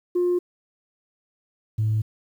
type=tone pair in turn; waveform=sine; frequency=355.1 / 108.6 Hz; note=F4 / A2; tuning=+29 / -22 cents; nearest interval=octave + major sixth; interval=2051 cents; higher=first; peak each=-17 / -18 dBFS; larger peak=first; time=0.15-0.39 / 1.78-2.02 s; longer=neither; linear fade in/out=10 ms; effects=tanh soft clip ceiling -16 dBFS + 9-bit